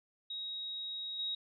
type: tone with level steps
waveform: sine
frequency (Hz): 3793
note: A#7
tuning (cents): +29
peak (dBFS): -38 / -34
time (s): 0.3-1.35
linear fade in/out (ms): 5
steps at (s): 1.19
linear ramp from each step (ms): 2
effects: none